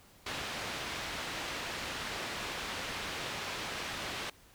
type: low-pass noise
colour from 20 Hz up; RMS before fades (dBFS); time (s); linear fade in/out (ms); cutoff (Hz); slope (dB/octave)
white; -39; 0.26-4.3; 5; 3300; 12
effects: pink hiss -60 dBFS RMS until 4.54 s